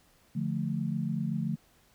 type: chord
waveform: sine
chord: D minor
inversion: none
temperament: equal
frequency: 146.83 / 174.61 / 220 Hz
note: D3 / F3 / A3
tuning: 0 / 0 / 0 cents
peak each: -33 dBFS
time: 0.35-1.56 s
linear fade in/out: 10 ms
effects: pink hiss -64 dBFS RMS until 1.94 s